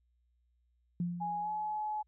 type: tone with exponential decay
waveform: sine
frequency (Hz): 174.2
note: F3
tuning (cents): -4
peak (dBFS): -29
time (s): 1-1.79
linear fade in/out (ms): 2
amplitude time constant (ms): 170
type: tone with pitch glide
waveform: sine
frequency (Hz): 830.6 to 851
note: G#5 to G#5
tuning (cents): 0 to +42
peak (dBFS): -33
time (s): 1.2-2.03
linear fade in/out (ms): 20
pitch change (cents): +42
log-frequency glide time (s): 1.41-1.49
effects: added 60 Hz sine -70 dBFS peak until 2.07 s